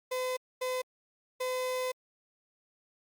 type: tone bursts at uneven times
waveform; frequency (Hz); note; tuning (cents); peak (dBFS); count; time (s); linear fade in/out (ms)
35% pulse; 509; C5; -48; -29; 3; 0.11-0.37 / 0.61-0.82 / 1.4-1.92; 10
effects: Opus 48 kbps